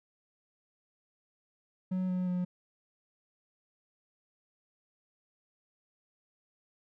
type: tone with pitch steps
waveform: triangle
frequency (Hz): 185 / 182.45 / 179.94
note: F#3 / F#3 / F#3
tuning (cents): 0 / -24 / -48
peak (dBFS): -27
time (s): 1.91-2.45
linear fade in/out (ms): 10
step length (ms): 180
effects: none